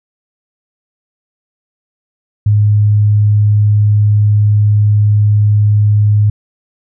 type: tone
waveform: sine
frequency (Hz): 104.6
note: G#2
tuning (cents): +13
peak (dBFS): -6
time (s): 2.46-6.3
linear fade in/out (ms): 5
effects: none